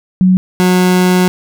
sine / 30% pulse tone pair in turn, 185 / 182.14 Hz, F#3 / F#3, 0 / -27 cents, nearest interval unison, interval 27 cents, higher first, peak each -5 dBFS, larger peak neither, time 0.21-0.37 / 0.6-1.28 s, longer second, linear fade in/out 0 ms, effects none

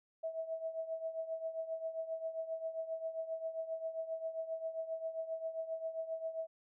sine tone with tremolo, 649 Hz, E5, 27 cents flat, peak -34 dBFS, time 0.23-6.47 s, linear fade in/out 10 ms, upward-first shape triangle, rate 7.5 Hz, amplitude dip 80%, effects none

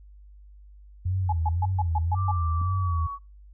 sine tone with vibrato, 87.31 Hz, F2, in tune, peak -23 dBFS, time 1.05-3.07 s, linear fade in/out 10 ms, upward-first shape sine, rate 1.9 Hz, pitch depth 140 cents each way
sine tone bursts, 846 Hz, G#5, 32 cents sharp, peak -24 dBFS, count 7, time 1.29-2.315 s, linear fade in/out 5 ms, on 35 ms, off 130 ms
sine tone with pitch glide, 1174.7 to 1122.9 Hz, D6 to C#6, 0 to +22 cents, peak -31 dBFS, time 2.14-3.19 s, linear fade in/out 50 ms, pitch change -78 cents, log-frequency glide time 2.47-3.05 s
click, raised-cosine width 5 ms, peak -26 dBFS, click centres 2.616 s
effects noise-tail reverb RT60 0.3 s tail -22 dB re dry + added 50 Hz sine -46 dBFS peak until 3.53 s

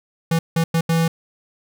square tone bursts at uneven times, 164.81 Hz, E3, in tune, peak -16 dBFS, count 4, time 0.31-0.39 / 0.56-0.64 / 0.74-0.81 / 0.89-1.08 s, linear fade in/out 5 ms, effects none

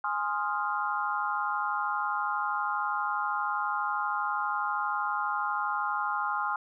sine chord, F minor seventh, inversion first, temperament equal, 830.6 / 1046.5 / 1244.5 / 1396.9 Hz, Ab5 / C6 / Eb6 / F6, 0 / 0 / 0 / 0 cents, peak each -33 dBFS, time 0.04-6.56 s, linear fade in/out 2 ms, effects none

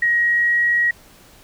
sine tone with pitch glide, 1891 to 1902 Hz, A#6 to A#6, +24 to +34 cents, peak -14 dBFS, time 0.02-0.91 s, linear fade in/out 5 ms, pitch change +10 cents, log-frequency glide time 0.13-0.64 s, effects pink hiss -48 dBFS RMS until 1.43 s

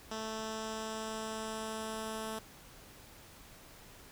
10% pulse tone with low-pass filter sweep, 220 Hz, A3, in tune, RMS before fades -40 dBFS, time 0.11-2.39 s, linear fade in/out 5 ms, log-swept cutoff 6300 to 11000 Hz, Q 2, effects pink hiss -55 dBFS RMS until 4.11 s

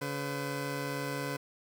15% pulse tone pair together, 141.5 / 504.2 Hz, C#3 / B4, +36 / +36 cents, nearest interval octave + minor seventh, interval 2200 cents, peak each -29 / -31 dBFS, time 0.01-1.37 s, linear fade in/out 10 ms, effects none

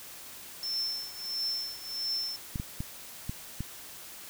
sine tone with tremolo, 5340 Hz, E8, 22 cents sharp, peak -28 dBFS, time 0.63-2.36 s, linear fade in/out 0 ms, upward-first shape triangle, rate 1.5 Hz, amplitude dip 90%
clicks, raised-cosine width 5 ms, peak -21 dBFS, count 5, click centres 2.558 / 2.599 / 2.805 / 3.295 / 3.606 s
effects white hiss -46 dBFS RMS until 4.29 s

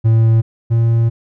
triangle tone pair in turn, 112.8 / 115.24 Hz, A2 / A#2, +44 / -19 cents, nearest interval unison, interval 37 cents, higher second, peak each -6 / -8 dBFS, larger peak first, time 0.04-0.42 / 0.7-1.1 s, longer second, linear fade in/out 20 ms, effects none

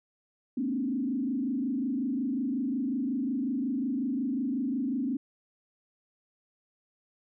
sine tone with frequency modulation, 259.4 Hz, C4, 15 cents flat, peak -27 dBFS, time 0.57-5.17 s, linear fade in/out 5 ms, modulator 25.5 Hz, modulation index 1.3, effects none

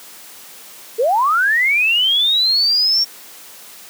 sine linear sweep, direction up, 418.6 to 5560 Hz, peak -12 dBFS, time 0.98-3.05 s, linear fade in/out 20 ms, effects white hiss -39 dBFS RMS until 3.89 s + high-pass 200 Hz 12 dB/octave

